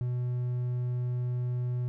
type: tone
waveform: triangle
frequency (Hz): 123.47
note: B2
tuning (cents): 0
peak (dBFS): -26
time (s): 0.01-1.88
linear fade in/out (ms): 0
effects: none